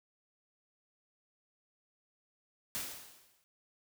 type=noise with exponential decay; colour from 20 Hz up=white; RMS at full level=-36 dBFS; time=2.75-3.44 s; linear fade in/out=0 ms; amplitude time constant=150 ms; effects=none